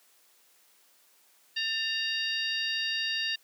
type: harmonic tone with a mistuned harmonic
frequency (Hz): 932.3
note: A#5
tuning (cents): 0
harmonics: 2 / 3 / 4 / 5 / 6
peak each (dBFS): -34 / -32 / -35 / -35 / -47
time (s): 1.56-3.36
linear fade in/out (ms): 10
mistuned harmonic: 2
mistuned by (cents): -69
effects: white hiss -63 dBFS RMS until 3.43 s + high-pass 300 Hz 12 dB/octave